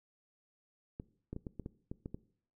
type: clicks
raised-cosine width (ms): 3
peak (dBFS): -28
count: 9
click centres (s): 0.999 / 1.33 / 1.364 / 1.468 / 1.597 / 1.661 / 1.915 / 2.059 / 2.145
effects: noise-tail reverb RT60 0.6 s tail -20 dB re dry